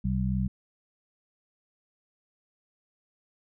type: harmonic tone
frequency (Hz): 63.9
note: C2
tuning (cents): -40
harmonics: 1 / 2 / 3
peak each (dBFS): -30 / -30 / -28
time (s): 0.04-0.48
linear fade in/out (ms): 10
effects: none